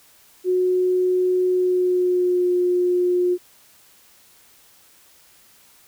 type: tone with pitch glide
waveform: sine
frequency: 365.8 to 357.9 Hz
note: F#4 to F4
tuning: -20 to +42 cents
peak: -16 dBFS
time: 0.44-3.38 s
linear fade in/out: 50 ms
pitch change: -38 cents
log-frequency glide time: 1.49-2.51 s
effects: white hiss -53 dBFS RMS until 5.87 s